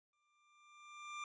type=tone with exponential growth; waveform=25% pulse; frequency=1188 Hz; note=D6; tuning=20 cents sharp; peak=-38 dBFS; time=0.13-1.24 s; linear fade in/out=2 ms; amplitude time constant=240 ms; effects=resampled to 16000 Hz